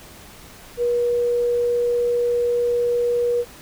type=tone; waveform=sine; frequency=480.7 Hz; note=B4; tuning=47 cents flat; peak=-17 dBFS; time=0.77-3.45 s; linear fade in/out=50 ms; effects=pink hiss -43 dBFS RMS until 3.61 s